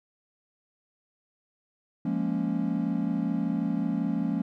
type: chord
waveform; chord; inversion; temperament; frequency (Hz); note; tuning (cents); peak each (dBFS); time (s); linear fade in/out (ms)
triangle; Bb minor seventh; second; equal; 174.61 / 207.7 / 233.1 / 277.2; F3 / Ab3 / Bb3 / Db4; 0 / 0 / 0 / 0; -29; 2.05-4.42; 5
effects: none